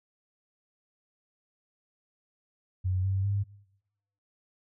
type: tone with pitch steps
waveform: sine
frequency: 92.6 / 96.37 / 100.28 Hz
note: F#2 / G2 / G2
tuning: +2 / -29 / +40 cents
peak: -25 dBFS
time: 2.84-3.44 s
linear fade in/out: 20 ms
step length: 200 ms
effects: noise-tail reverb RT60 0.9 s tail -24 dB re dry